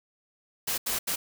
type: noise bursts at uneven times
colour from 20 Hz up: white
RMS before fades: -29 dBFS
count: 3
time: 0.67-0.78 / 0.86-0.99 / 1.07-1.16 s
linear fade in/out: 10 ms
effects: none